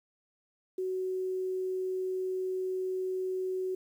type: tone with quantisation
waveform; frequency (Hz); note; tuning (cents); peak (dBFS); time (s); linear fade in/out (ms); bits
sine; 373; F#4; +14; -30; 0.78-3.75; 5; 10
effects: none